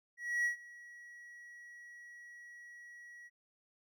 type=tone with ADSR envelope; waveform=triangle; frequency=1920 Hz; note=B6; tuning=49 cents flat; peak=-27 dBFS; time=0.17-3.3 s; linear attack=280 ms; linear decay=110 ms; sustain=-22 dB; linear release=37 ms; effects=none